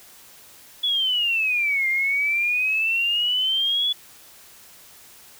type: exponential two-way sweep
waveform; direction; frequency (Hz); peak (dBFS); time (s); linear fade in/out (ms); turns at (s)
sine; down then up; 3433 to 2100 to 3433; -19; 0.83-3.93; 10; 1.88
effects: white hiss -48 dBFS RMS until 5.39 s